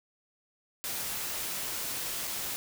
white noise with dropouts, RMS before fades -35 dBFS, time 0.84-2.56 s, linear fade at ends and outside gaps 0 ms, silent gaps 2.272-2.276 s, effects none

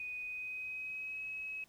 sine tone with pitch glide, 2489 to 2560 Hz, D#7 to D#7, 0 to +49 cents, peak -39 dBFS, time 0-1.64 s, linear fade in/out 2 ms, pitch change +49 cents, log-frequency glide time 0.2-1.24 s, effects pink hiss -67 dBFS RMS until 1.68 s

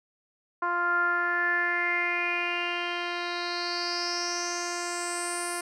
10% pulse tone with low-pass filter sweep, 349.2 Hz, F4, in tune, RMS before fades -29 dBFS, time 0.62-5.61 s, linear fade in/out 5 ms, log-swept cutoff 1200 to 10000 Hz, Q 6.8, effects none

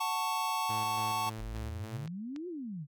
square chord, F# minor, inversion none, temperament just, 740 / 888 / 1110 Hz, F#5 / A5 / C#6, 0 / +16 / +2 cents, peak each -40 / -34 / -35 dBFS, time 0-1.3 s, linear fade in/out 10 ms
sawtooth tone with tremolo, 110 Hz, A2, in tune, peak -35 dBFS, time 0.69-2.07 s, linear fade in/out 10 ms, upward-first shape square, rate 3.5 Hz, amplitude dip 35%
sine exponential two-way sweep, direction up then down, 38.27 to 370 to 136.4 Hz, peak -37 dBFS, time 1.37-2.87 s, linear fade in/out 50 ms, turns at 2.48 s
clicks, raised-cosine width 0.2 ms, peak -31 dBFS, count 3, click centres 1.566 / 2.076 / 2.362 s
effects none

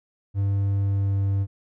triangle tone with pitch glide, 99.2 to 98.46 Hz, G2 to G2, +21 to +8 cents, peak -18 dBFS, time 0.34-1.47 s, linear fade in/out 50 ms, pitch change -13 cents, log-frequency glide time 0.78-1.2 s, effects none

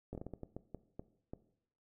slowing click train, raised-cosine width 2 ms, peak -30 dBFS, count 11, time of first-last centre 0.13-1.335 s, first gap 20 ms, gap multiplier 1.37, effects noise-tail reverb RT60 0.7 s tail -17 dB re dry

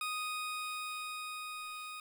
20% pulse tone with level ramp, 1244.5 Hz, D#6, in tune, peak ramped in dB -30 to -38 dBFS, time 0.01-2 s, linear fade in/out 2 ms, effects 10-bit

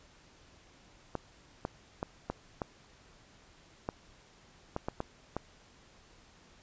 clicks, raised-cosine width 1 ms, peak -19 dBFS, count 10, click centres 1.153 / 1.651 / 2.029 / 2.3 / 2.618 / 3.889 / 4.764 / 4.885 / 5.004 / 5.366 s, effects pink hiss -60 dBFS RMS until 6.62 s + resampled to 16000 Hz

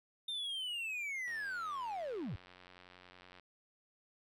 triangle linear sweep, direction down, 3643 to 72 Hz, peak -36 dBFS, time 0.28-2.36 s, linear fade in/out 5 ms
click train, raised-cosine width 0.3 ms, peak -40 dBFS, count 193, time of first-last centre 1.28-3.397 s, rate 90.7 Hz
effects none

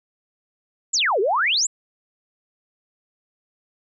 sine exponential two-way sweep, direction down then up, 7970 to 363.8 to 7970 Hz, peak -17 dBFS, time 0.93-1.67 s, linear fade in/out 10 ms, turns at 1.2 s, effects none

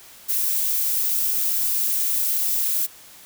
violet noise, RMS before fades -22 dBFS, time 0.28-2.87 s, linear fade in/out 20 ms, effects white hiss -46 dBFS RMS until 3.25 s

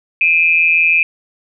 sine tone pair together, 2400 / 2566 Hz, D7 / E7, +37 / -47 cents, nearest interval minor second, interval 116 cents, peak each -12 dBFS, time 0.21-1.03 s, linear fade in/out 2 ms, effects none

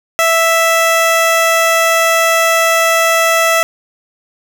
15% pulse tone, 659.3 Hz, E5, in tune, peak -3 dBFS, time 0.19-3.63 s, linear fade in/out 0 ms, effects none

